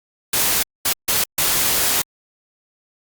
white noise bursts at uneven times, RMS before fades -18 dBFS, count 4, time 0.33-0.63 / 0.85-0.93 / 1.08-1.24 / 1.38-2.02 s, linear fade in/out 5 ms, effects Opus 48 kbps

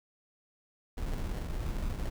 brown noise with sample-and-hold, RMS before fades -34 dBFS, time 0.97-2.1 s, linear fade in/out 10 ms, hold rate 1225 Hz, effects none

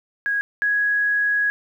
sine tone pair in turn, 1648 / 1665.2 Hz, G#6 / G#6, -14 / +4 cents, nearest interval unison, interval 18 cents, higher second, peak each -19 / -17 dBFS, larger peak second, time 0.26-0.41 / 0.62-1.5 s, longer second, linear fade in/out 0 ms, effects 9-bit

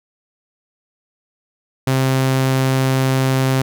sawtooth tone, 132.1 Hz, C3, 17 cents sharp, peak -10 dBFS, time 1.87-3.62 s, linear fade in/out 5 ms, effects none

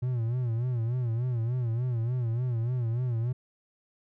triangle tone with vibrato, 120 Hz, B2, 49 cents flat, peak -24 dBFS, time 0.02-3.33 s, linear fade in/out 10 ms, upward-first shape sine, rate 3.4 Hz, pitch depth 110 cents each way, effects none

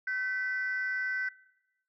sine tone pair together, 1527.3 / 1975.5 Hz, G6 / B6, -46 / 0 cents, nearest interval major third, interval 446 cents, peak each -30 / -35 dBFS, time 0.07-1.29 s, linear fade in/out 5 ms, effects noise-tail reverb RT60 0.9 s tail -19 dB re dry + tanh soft clip ceiling -24 dBFS

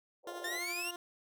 white band-pass noise, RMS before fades -48 dBFS, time 0.23-0.61 s, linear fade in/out 50 ms, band 390 to 740 Hz, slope 48 dB/octave
15% pulse tone with tremolo, 349.8 Hz, F4, 3 cents sharp, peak -34 dBFS, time 0.27-0.96 s, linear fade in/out 2 ms, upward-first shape triangle, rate 12 Hz, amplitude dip 50%
sawtooth exponential sweep, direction up, 1760 to 2852 Hz, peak -33 dBFS, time 0.44-0.91 s, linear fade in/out 5 ms
effects none

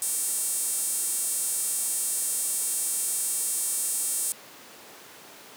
sawtooth tone with high-pass filter, 459.3 Hz, A#4, 26 cents flat, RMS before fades -28 dBFS, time 0.02-4.32 s, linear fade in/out 0 ms, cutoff 8800 Hz, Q 3.3, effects pink hiss -46 dBFS RMS until 5.56 s + high-pass 300 Hz 12 dB/octave

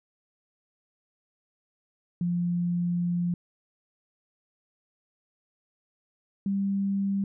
sine tone pair in turn, 174.61 / 197.16 Hz, F3 / G3, 0 / +10 cents, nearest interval major second, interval 210 cents, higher second, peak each -24 / -24 dBFS, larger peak neither, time 2.21-3.34 / 6.46-7.24 s, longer first, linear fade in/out 2 ms, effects none

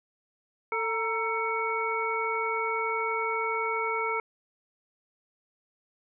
harmonic tone with a mistuned harmonic, 445.4 Hz, A4, 21 cents sharp, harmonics 1 / 2 / 3 / 5, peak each -32 / -32 / -32 / -32 dBFS, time 0.72-4.2 s, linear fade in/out 2 ms, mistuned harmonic 2, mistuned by +76 cents, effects none

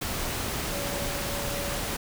sine tone in noise, 568 Hz, C#5, 42 cents sharp, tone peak -36 dBFS, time 0.71-1.79 s, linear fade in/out 10 ms, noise pink, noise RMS -31 dBFS, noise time 0.01-1.97 s, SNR -8 dB, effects none

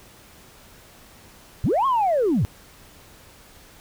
sine linear two-way sweep, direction up then down, 74.5 to 1108.7 to 74.5 Hz, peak -16 dBFS, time 1.64-2.45 s, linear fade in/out 0 ms, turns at 1.86 s, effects tanh soft clip ceiling -14 dBFS + pink hiss -49 dBFS RMS until 3.8 s

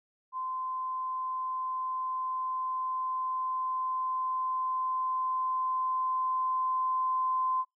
sine tone with level ramp, 1033 Hz, C6, 22 cents flat, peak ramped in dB -32 to -26 dBFS, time 0.32-7.65 s, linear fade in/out 50 ms, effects noise-tail reverb RT60 0.2 s tail -26 dB re dry

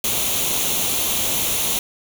white noise with comb filter, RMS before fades -21 dBFS, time 0.04-1.79 s, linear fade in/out 2 ms, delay 0.3 ms, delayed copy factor +0.6, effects none

